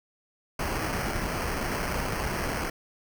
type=noise with sample-and-hold; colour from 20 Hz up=pink; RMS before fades=-30 dBFS; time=0.59-2.7 s; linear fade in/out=5 ms; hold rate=3675 Hz; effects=none